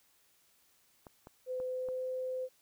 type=clicks; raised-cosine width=1 ms; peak=-35 dBFS; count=4; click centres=1.068 / 1.271 / 1.601 / 1.887 s
type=tone with pitch glide; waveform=sine; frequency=509 to 513.1 Hz; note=C5 to C5; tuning=-48 to -34 cents; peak=-34 dBFS; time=1.46-2.49 s; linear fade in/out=50 ms; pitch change=+14 cents; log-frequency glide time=1.65-2.07 s
effects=white hiss -69 dBFS RMS until 2.61 s